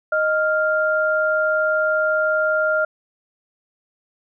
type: tone pair together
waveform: sine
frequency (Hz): 622.2 / 1396.9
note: D#5 / F6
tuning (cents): 0 / 0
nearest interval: octave + major second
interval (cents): 1400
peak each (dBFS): -19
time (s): 0.12-2.85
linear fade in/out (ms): 5
effects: none